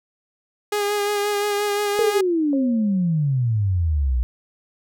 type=tone with vibrato; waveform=sawtooth; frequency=411.1 Hz; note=G#4; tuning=18 cents flat; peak=-16 dBFS; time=0.72-2.21 s; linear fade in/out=5 ms; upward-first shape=sine; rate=5.7 Hz; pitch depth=23 cents each way
type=exponential sweep; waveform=sine; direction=down; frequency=466.2 to 58.27 Hz; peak=-17 dBFS; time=1.99-4.23 s; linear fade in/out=0 ms
type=tone with exponential decay; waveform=sine; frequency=539 Hz; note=C#5; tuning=49 cents flat; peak=-25 dBFS; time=2.53-3.45 s; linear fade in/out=1 ms; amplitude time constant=200 ms
effects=none